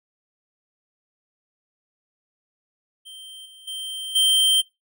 square tone with level steps, 3136 Hz, G7, in tune, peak -39 / -45 / -30 / -16 dBFS, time 3.05-4.62 s, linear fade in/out 20 ms, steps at 3.45 / 3.67 / 4.15 s, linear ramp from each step 10 ms, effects noise-tail reverb RT60 0.2 s tail -21 dB re dry

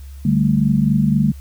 sine chord, D suspended fourth, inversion none, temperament equal, 146.83 / 196 / 220 Hz, D3 / G3 / A3, 0 / 0 / 0 cents, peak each -17 dBFS, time 0.25-1.32 s, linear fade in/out 5 ms, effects added 69 Hz sine -32 dBFS peak until 1.4 s + white hiss -51 dBFS RMS until 1.4 s

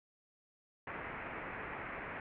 white low-pass noise, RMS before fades -44 dBFS, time 0.87-2.2 s, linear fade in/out 2 ms, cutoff 2300 Hz, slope 48 dB/octave, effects none

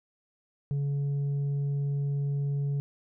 sine tone with tanh clipping, 141.5 Hz, C#3, 36 cents sharp, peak -27 dBFS, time 0.71-2.8 s, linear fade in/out 0 ms, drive 3 dB, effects none

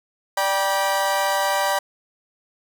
30% pulse chord, G major, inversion second, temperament equal with one note detuned, 587.3 / 784 / 966.3 Hz, D5 / G5 / B5, 0 / 0 / -38 cents, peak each -21 dBFS, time 0.37-1.79 s, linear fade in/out 5 ms, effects none

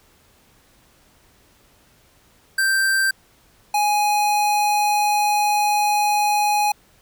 square tone pair in turn, 1568 / 832.2 Hz, G6 / G#5, 0 / +3 cents, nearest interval major seventh, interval 1097 cents, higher first, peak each -17 dBFS, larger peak neither, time 2.58-3.11 / 3.74-6.72 s, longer second, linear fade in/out 5 ms, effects pink hiss -56 dBFS RMS until 7.01 s

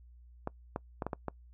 clicks, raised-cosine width 1 ms, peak -20 dBFS, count 6, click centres 0.474 / 0.761 / 1.022 / 1.066 / 1.132 / 1.283 s, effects noise-tail reverb RT60 0.1 s tail -24 dB re dry + added 60 Hz sine -53 dBFS peak until 1.53 s

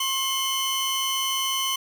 sawtooth tone pair together, 1070 / 3026 Hz, C6 / F#7, +38 / +38 cents, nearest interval octave + tritone, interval 1800 cents, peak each -24 / -22 dBFS, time 0-1.76 s, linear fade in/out 5 ms, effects none

